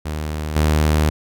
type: tone with level steps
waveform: sawtooth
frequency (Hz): 76.6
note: D#2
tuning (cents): -27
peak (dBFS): -19 / -10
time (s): 0.05-1.1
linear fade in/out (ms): 10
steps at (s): 0.56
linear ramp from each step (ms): 5
effects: none